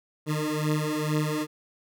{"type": "beating tone pair", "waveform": "20% pulse", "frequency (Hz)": [151.4, 153.6], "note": ["D#3", "D#3"], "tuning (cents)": [-47, -22], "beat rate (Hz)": 2.2, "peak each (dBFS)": -23, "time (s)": [0.26, 1.47], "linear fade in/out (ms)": 50, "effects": []}